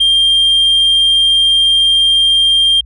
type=tone; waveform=sine; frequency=3193 Hz; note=G7; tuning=31 cents sharp; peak=-5 dBFS; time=0-2.81 s; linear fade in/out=10 ms; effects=tanh soft clip ceiling -6 dBFS + added 60 Hz sine -33 dBFS peak until 2.85 s